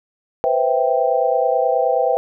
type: chord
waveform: sine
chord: C major seventh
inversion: third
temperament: equal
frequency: 493.9 / 523.3 / 659.3 / 784 Hz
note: B4 / C5 / E5 / G5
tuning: 0 / 0 / 0 / 0 cents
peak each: -20 dBFS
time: 0.44-2.17 s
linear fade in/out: 0 ms
effects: none